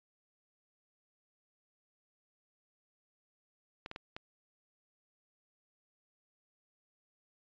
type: clicks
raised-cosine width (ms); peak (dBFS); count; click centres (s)
0.3; -26; 4; 3.861 / 3.914 / 3.961 / 4.165
effects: resampled to 16000 Hz